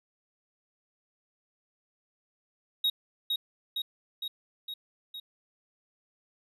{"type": "tone with echo", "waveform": "triangle", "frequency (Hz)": 3779, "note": "A#7", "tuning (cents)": 23, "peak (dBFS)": -22, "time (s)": [2.84, 2.9], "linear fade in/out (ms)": 5, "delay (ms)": 460, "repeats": 5, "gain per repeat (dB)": -3, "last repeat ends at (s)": 5.2, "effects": []}